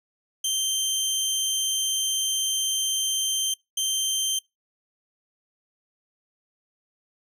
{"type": "tone bursts at uneven times", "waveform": "20% pulse", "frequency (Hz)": 3136, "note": "G7", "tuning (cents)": 0, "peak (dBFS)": -18, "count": 2, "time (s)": [[0.44, 3.54], [3.77, 4.39]], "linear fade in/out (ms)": 5, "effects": ["noise-tail reverb RT60 0.2 s tail -24 dB re dry"]}